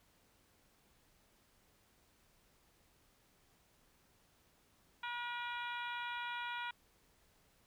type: harmonic tone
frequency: 480.3 Hz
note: B4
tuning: 48 cents flat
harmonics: 2 / 3 / 4 / 5 / 6 / 7 / 8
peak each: -43 / -44 / -50 / -48 / -54 / -51 / -56 dBFS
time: 5.03-6.71 s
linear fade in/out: 5 ms
effects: pink hiss -71 dBFS RMS until 7.66 s